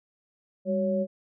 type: tone cluster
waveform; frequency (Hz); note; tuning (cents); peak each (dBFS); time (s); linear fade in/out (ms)
sine; 199.1 / 376 / 557; G3 / F#4 / C#5; +27 / +28 / +8; -27 / -35 / -26; 0.65-1.07; 50
effects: none